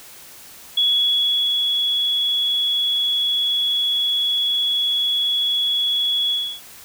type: tone with ADSR envelope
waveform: sine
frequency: 3369 Hz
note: G#7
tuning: 24 cents sharp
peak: -14 dBFS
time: 0.77-6.61 s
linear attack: 6 ms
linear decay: 770 ms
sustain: -3 dB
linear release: 300 ms
effects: white hiss -42 dBFS RMS until 6.84 s